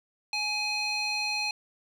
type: tone with band-pass filter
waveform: square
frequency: 838 Hz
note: G#5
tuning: 15 cents sharp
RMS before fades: -30 dBFS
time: 0.33-1.51 s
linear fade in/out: 2 ms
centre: 3400 Hz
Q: 9.3
effects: none